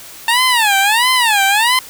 15% pulse tone with vibrato, 895 Hz, A5, 29 cents sharp, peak -4 dBFS, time 0.28-1.79 s, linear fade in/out 2 ms, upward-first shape sine, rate 1.5 Hz, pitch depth 240 cents each way, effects white hiss -35 dBFS RMS until 1.89 s

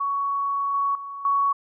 sine tone with level steps, 1118 Hz, C#6, 14 cents sharp, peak -22 / -20 / -32 / -18 dBFS, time 0-1.53 s, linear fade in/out 10 ms, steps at 0.74 / 0.95 / 1.25 s, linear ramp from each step 2 ms, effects none

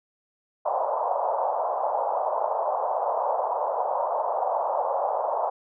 pink band-pass noise, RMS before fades -26 dBFS, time 0.65-5.5 s, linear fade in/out 10 ms, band 550 to 1000 Hz, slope 48 dB/octave, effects none

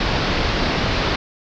pink low-pass noise, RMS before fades -20 dBFS, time 0-1.16 s, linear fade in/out 5 ms, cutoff 5100 Hz, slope 48 dB/octave, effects none

